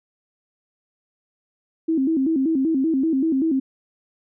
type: tone with vibrato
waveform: sine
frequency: 293.7 Hz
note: D4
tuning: in tune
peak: -17 dBFS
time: 1.88-3.6 s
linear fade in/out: 10 ms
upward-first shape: square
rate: 5.2 Hz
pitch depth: 170 cents each way
effects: none